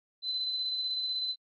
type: tone with tremolo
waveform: sine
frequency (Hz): 4036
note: B7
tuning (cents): +37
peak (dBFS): -29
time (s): 0.22-1.36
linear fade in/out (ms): 50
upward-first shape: square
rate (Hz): 16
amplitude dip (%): 25
effects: AAC 48 kbps